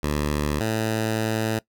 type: tone pair in turn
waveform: 10% pulse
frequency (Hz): 74 / 110.52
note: D2 / A2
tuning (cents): +14 / +8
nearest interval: perfect fifth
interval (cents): 694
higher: second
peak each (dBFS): -14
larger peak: neither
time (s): 0.03-0.6 / 0.6-1.59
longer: second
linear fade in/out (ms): 5
effects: noise-tail reverb RT60 0.1 s tail -20 dB re dry